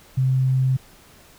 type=tone; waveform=sine; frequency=130.81 Hz; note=C3; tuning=in tune; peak=-16 dBFS; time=0.17-0.77 s; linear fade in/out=10 ms; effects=pink hiss -50 dBFS RMS until 1.38 s